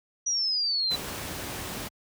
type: exponential sweep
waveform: sine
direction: down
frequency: 5860 to 3951 Hz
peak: -24 dBFS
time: 0.26-0.96 s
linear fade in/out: 10 ms
type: noise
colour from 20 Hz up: pink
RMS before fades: -35 dBFS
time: 0.9-1.89 s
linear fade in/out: 20 ms
effects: high-pass 60 Hz 12 dB/octave